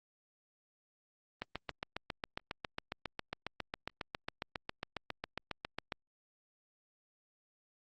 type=click train; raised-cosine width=0.3 ms; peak=-21 dBFS; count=34; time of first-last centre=1.42-5.922 s; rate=7.33 Hz; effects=Opus 24 kbps